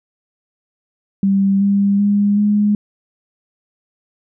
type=tone with pitch steps; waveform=sine; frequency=196 / 199.77 / 203.6 / 207.5 Hz; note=G3 / G3 / G#3 / G#3; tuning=0 / +33 / -34 / -1 cents; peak=-11 dBFS; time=1.23-2.75 s; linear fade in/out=2 ms; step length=380 ms; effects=none